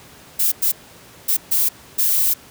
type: noise bursts at uneven times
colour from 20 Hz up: violet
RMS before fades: -17 dBFS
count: 5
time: 0.39-0.52 / 0.62-0.72 / 1.28-1.37 / 1.51-1.69 / 1.98-2.34 s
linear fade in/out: 10 ms
effects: pink hiss -44 dBFS RMS until 2.5 s + high-pass 80 Hz 12 dB/octave